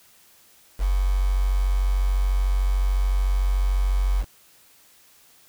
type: tone with quantisation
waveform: sine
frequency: 46.86 Hz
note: F#1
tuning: 23 cents sharp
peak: -18 dBFS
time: 0.78-4.25 s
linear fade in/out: 50 ms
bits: 6
effects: white hiss -55 dBFS RMS until 5.48 s